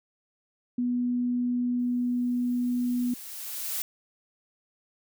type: tone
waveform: sine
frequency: 245.1 Hz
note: B3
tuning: 13 cents flat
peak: -24 dBFS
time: 0.78-3.14 s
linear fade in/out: 5 ms
type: noise with exponential growth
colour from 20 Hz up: blue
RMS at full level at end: -30 dBFS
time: 1.79-3.82 s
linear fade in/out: 1 ms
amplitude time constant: 440 ms
effects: none